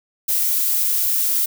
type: noise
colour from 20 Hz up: violet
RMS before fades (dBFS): -19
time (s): 0.28-1.46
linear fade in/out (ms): 10
effects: none